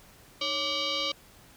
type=tone with frequency modulation; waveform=sine; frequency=309.6 Hz; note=D#4; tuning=9 cents flat; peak=-27 dBFS; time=0.41-1.12 s; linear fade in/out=5 ms; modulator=864 Hz; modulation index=5.1; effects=pink hiss -55 dBFS RMS until 1.56 s